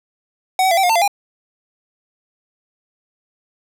square tone with pitch steps, 750 / 758 / 677 / 772 / 714 / 898 / 687 / 808 Hz, F#5 / F#5 / E5 / G5 / F5 / A5 / F5 / G#5, +23 / +42 / +46 / -27 / +38 / +35 / -29 / -48 cents, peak -13 dBFS, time 0.59-1.078 s, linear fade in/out 2 ms, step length 61 ms, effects none

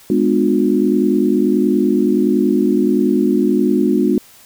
sine chord, G# diminished seventh, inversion none, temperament just, 207.7 / 249.2 / 299 / 358.8 Hz, G#3 / B3 / D4 / F4, 0 / +16 / +31 / +47 cents, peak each -17 dBFS, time 0.1-4.18 s, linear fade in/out 2 ms, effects white hiss -45 dBFS RMS until 4.45 s

